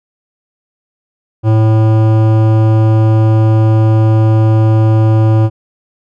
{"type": "tone with hard clipping", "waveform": "sine", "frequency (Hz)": 110, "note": "A2", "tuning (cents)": 0, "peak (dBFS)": -8, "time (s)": [1.43, 5.5], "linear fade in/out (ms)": 50, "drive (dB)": 15, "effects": []}